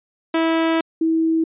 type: tone pair in turn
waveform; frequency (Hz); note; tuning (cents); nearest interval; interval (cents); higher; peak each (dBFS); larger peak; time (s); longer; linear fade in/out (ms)
sawtooth / sine; 326.5 / 324.1; E4 / E4; -17 / -29; unison; 12; first; -12 / -15; first; 0.34-0.81 / 1.01-1.44; first; 5
effects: resampled to 8000 Hz